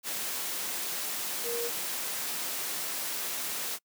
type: tone in noise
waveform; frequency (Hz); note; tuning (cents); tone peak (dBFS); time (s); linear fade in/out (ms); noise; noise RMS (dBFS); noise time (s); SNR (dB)
sine; 471.9; A#4; +21; -32; 1.43-1.71; 50; white; -34; 0.03-3.79; -1
effects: noise-tail reverb RT60 0.1 s tail -26 dB re dry + high-pass 200 Hz 12 dB/octave